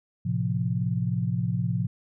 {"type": "chord", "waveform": "sine", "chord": "F major", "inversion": "first", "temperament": "equal with one note detuned", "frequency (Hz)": [111.54, 130.81, 174.61], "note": ["A2", "C3", "F3"], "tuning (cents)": [24, 0, 0], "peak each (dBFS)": -28, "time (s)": [0.25, 1.87], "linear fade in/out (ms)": 10, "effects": []}